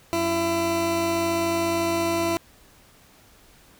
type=tone pair together; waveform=20% pulse; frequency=93.6 / 335.3 Hz; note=F#2 / E4; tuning=+20 / +30 cents; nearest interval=octave + minor seventh; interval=2210 cents; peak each=-29 / -17 dBFS; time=0.13-2.37 s; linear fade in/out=0 ms; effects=pink hiss -54 dBFS RMS until 3.79 s